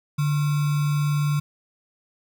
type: tone with sample-and-hold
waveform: sine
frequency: 146.9 Hz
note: D3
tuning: 1 cent sharp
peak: -19 dBFS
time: 0.18-1.4 s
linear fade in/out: 10 ms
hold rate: 1225 Hz
effects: none